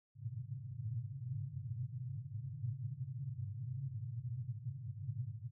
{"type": "band-pass noise", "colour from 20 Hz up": "white", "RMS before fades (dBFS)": -43, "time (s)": [0.15, 5.51], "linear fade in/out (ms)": 50, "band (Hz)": [100, 140], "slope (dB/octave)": 96, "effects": []}